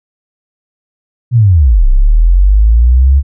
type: linear two-way sweep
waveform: sine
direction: down then up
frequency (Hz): 127 to 30.72 to 70.7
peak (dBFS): -3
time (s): 1.31-3.23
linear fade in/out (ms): 50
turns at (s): 1.87
effects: none